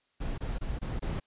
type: noise bursts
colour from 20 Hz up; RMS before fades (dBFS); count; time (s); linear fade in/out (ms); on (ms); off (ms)
brown; -33; 5; 0.2-1.2; 10; 180; 25
effects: white hiss -73 dBFS RMS until 1.26 s + resampled to 8000 Hz